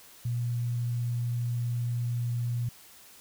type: tone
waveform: sine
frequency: 120 Hz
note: B2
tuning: 49 cents flat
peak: -27 dBFS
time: 0.25-2.69 s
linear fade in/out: 5 ms
effects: white hiss -53 dBFS RMS until 3.2 s